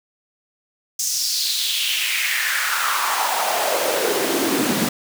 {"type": "noise with high-pass filter sweep", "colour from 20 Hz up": "pink", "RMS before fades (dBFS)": -21, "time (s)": [0.99, 4.89], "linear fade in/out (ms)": 5, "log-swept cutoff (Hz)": [6400, 210], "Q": 3.7, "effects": []}